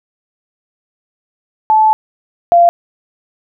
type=tone pair in turn; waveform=sine; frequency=869 / 689.7 Hz; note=A5 / F5; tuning=-22 / -22 cents; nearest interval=major third; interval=400 cents; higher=first; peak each=-6 / -4 dBFS; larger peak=second; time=1.7-1.93 / 2.52-2.69 s; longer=first; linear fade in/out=0 ms; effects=none